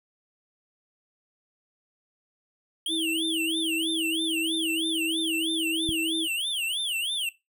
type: tone with vibrato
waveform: square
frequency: 3097 Hz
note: G7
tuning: 22 cents flat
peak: -27 dBFS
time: 2.86-7.29 s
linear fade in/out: 2 ms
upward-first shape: sine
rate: 3.1 Hz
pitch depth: 260 cents each way
type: tone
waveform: sine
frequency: 324.2 Hz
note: E4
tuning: 29 cents flat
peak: -28 dBFS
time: 2.88-6.28 s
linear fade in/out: 50 ms
type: click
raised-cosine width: 5 ms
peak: -21 dBFS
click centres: 5.891 s
effects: noise-tail reverb RT60 0.2 s tail -17 dB re dry